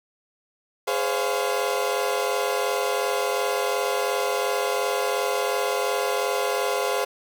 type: chord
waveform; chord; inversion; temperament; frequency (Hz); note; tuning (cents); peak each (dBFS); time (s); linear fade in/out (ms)
30% pulse; Db major seventh; second; equal with one note detuned; 415.3 / 511.6 / 554.4 / 698.5; Ab4 / C5 / Db5 / F5; 0 / -39 / 0 / 0; -25 / -24 / -27 / -27; 0.87-7.05; 10
effects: 8-bit